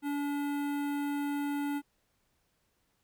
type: tone with notch filter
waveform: square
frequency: 287.3 Hz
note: D4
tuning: 38 cents flat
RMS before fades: -33 dBFS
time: 0.02-1.82 s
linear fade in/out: 50 ms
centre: 5400 Hz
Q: 0.58
effects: pink hiss -75 dBFS RMS until 3.03 s